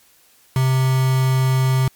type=tone with quantisation; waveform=triangle; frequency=130.81 Hz; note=C3; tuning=in tune; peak=-12 dBFS; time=0.56-1.88 s; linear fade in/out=2 ms; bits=4; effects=white hiss -54 dBFS RMS until 1.95 s + MP3 96 kbps